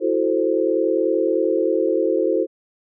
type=chord; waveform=sine; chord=F# half-diminished seventh; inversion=third; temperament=equal; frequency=329.6 / 370 / 440 / 523.3 Hz; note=E4 / F#4 / A4 / C5; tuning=0 / 0 / 0 / 0 cents; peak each=-22 dBFS; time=0-2.47 s; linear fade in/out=50 ms; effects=none